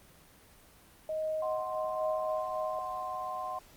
sine tone with tremolo, 626 Hz, D#5, 10 cents sharp, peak -30 dBFS, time 1.09-2.79 s, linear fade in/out 2 ms, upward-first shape sine, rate 1.2 Hz, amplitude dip 45%
sine chord, C diminished, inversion first, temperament equal, 622.3 / 740 / 1046.5 Hz, Eb5 / Gb5 / C6, 0 / 0 / 0 cents, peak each -43 / -38 / -37 dBFS, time 1.42-3.59 s, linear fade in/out 5 ms
effects pink hiss -58 dBFS RMS until 3.76 s + Opus 24 kbps

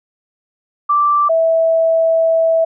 sine tone pair in turn, 1172 / 654 Hz, D6 / E5, -4 / -14 cents, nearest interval minor seventh, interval 1010 cents, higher first, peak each -10 dBFS, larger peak neither, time 0.89-1.29 / 1.29-2.65 s, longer second, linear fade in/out 10 ms, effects none

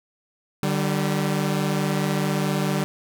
sawtooth tone pair together, 149.08 / 193.7 Hz, D3 / G3, +26 / -20 cents, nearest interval perfect fourth, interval 454 cents, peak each -20 dBFS, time 0.63-2.84 s, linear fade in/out 0 ms, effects none

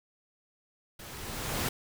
pink noise with level ramp, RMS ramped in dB -46 to -30 dBFS, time 0.99-1.69 s, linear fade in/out 5 ms, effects none

